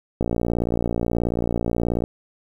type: click train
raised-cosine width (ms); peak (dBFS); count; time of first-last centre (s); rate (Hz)
2; -9; 108; 0.21-2.039; 58.5
effects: 8-bit